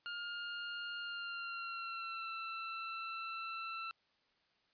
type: tone with pitch glide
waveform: 25% pulse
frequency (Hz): 1413 to 1337.6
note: F6 to E6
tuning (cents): +20 to +25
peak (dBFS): -37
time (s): 0.06-3.91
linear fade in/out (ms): 0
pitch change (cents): -95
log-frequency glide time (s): 0.99-2.31
effects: white hiss -75 dBFS RMS until 4.73 s + resampled to 11025 Hz